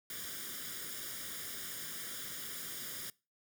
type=noise with comb filter; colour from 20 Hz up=white; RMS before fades=-43 dBFS; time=0.1-3.1 s; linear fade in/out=2 ms; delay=0.58 ms; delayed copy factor=+0.75; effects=noise-tail reverb RT60 0.3 s tail -23 dB re dry + high-pass 100 Hz 12 dB/octave